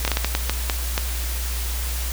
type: slowing click train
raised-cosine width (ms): 0.2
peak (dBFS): -3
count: 9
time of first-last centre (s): 0.05-0.979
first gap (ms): 28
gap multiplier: 1.39
effects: added 60 Hz sine -24 dBFS peak until 2.12 s + white hiss -31 dBFS RMS until 2.12 s